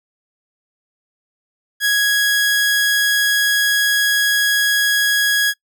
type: tone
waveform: sawtooth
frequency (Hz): 1661.2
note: G#6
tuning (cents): 0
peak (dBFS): -10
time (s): 1.8-5.54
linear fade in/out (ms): 50
effects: noise-tail reverb RT60 0.1 s tail -25 dB re dry